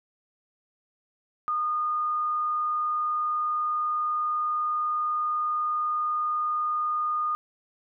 sine tone, 1224 Hz, D#6, 29 cents flat, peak -24 dBFS, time 1.48-7.35 s, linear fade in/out 0 ms, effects none

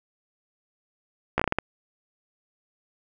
slowing click train, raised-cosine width 0.5 ms, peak -7 dBFS, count 7, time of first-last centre 1.38-1.586 s, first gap 15 ms, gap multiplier 1.33, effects none

